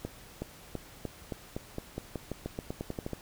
accelerating click train, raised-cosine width 2 ms, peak -21 dBFS, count 18, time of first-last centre 0.05-3.133 s, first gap 370 ms, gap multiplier 0.9, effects pink hiss -52 dBFS RMS until 3.21 s

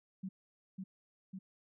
sine tone with echo, 189.7 Hz, F#3, 43 cents sharp, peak -38 dBFS, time 0.23-0.29 s, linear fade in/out 10 ms, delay 550 ms, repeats 2, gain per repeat -2 dB, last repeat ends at 1.39 s, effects none

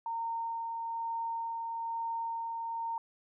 sine tone with tremolo, 918 Hz, A#5, 27 cents flat, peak -32 dBFS, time 0.06-2.98 s, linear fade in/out 2 ms, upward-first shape sine, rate 1.1 Hz, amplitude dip 25%, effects none

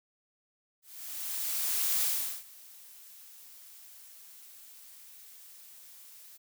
blue noise with ADSR envelope, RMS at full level -28 dBFS, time 0.82-6.38 s, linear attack 1200 ms, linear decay 410 ms, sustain -24 dB, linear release 21 ms, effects none

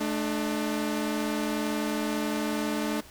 sawtooth tone pair together, 216.3 / 298.5 Hz, A3 / D4, -29 / +28 cents, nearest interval tritone, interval 557 cents, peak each -26 dBFS, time 0-3.01 s, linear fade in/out 10 ms, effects pink hiss -50 dBFS RMS until 3.1 s

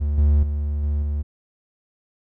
triangle tone with level steps, 73.3 Hz, D2, 3 cents flat, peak -17 / -11 / -19 / -17 / -19 dBFS, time 0-1.23 s, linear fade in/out 20 ms, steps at 0.18 / 0.43 / 0.83 / 1.02 s, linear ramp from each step 2 ms, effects none

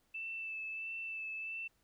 sine tone with vibrato, 2645 Hz, E7, 5 cents sharp, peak -39 dBFS, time 0.14-1.68 s, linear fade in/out 10 ms, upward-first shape sine, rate 1.5 Hz, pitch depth 20 cents each way, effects pink hiss -75 dBFS RMS until 1.83 s

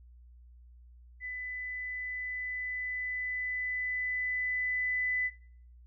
sine tone with level ramp, 2000 Hz, B6, 21 cents sharp, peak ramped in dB -36 to -27 dBFS, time 1.2-5.31 s, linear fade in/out 50 ms, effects noise-tail reverb RT60 0.6 s tail -23 dB re dry + added 60 Hz sine -52 dBFS peak until 5.86 s

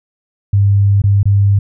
sine tone with dropouts, 100 Hz, G2, 35 cents sharp, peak -7 dBFS, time 0.53-1.59 s, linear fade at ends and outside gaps 5 ms, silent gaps 1.019-1.038 / 1.231-1.255 s, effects none

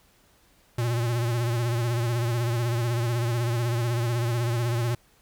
square tone with vibrato, 118.5 Hz, A#2, 29 cents sharp, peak -24 dBFS, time 0.78-4.95 s, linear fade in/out 5 ms, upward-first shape sine, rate 16 Hz, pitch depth 63 cents each way, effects pink hiss -61 dBFS RMS until 5.21 s

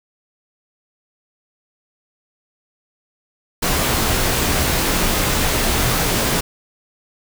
pink noise with comb filter, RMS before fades -18 dBFS, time 3.62-6.41 s, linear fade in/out 10 ms, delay 20 ms, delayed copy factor -0.5, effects none

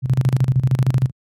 sine tone with tremolo, 129.1 Hz, C3, 23 cents flat, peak -10 dBFS, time 0.02-1.11 s, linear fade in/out 50 ms, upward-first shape square, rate 13 Hz, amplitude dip 80%, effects high-pass 80 Hz 12 dB/octave + MP3 64 kbps

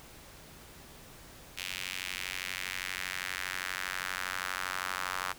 sawtooth tone with high-pass filter sweep, 92.5 Hz, F#2, in tune, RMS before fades -37 dBFS, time 1.57-5.33 s, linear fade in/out 10 ms, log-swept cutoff 2600 to 1200 Hz, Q 2.1, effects pink hiss -52 dBFS RMS until 5.38 s

